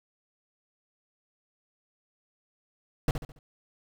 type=noise with echo; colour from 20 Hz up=brown; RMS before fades=-23 dBFS; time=3.08-3.11 s; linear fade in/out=2 ms; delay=70 ms; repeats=4; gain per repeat=-8 dB; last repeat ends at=3.39 s; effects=none